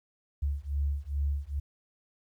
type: beating tone pair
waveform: sine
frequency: 70 / 72.4 Hz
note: C#2 / D2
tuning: +18 / -24 cents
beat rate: 2.4 Hz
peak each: -31 dBFS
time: 0.42-1.6 s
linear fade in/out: 10 ms
effects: 11-bit